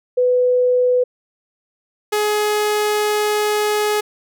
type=tone pair in turn; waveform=sine / sawtooth; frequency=498 / 420.7 Hz; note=B4 / G#4; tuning=+14 / +22 cents; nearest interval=minor third; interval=292 cents; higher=first; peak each=-12 / -12 dBFS; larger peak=neither; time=0.17-1.04 / 2.12-4.01 s; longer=second; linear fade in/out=10 ms; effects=none